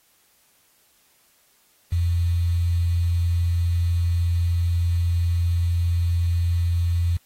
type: tone with quantisation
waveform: sine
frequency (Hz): 85.9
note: F2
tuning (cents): -28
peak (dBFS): -18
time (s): 1.92-7.17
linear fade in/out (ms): 5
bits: 7
effects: white hiss -61 dBFS RMS until 7.25 s + AAC 48 kbps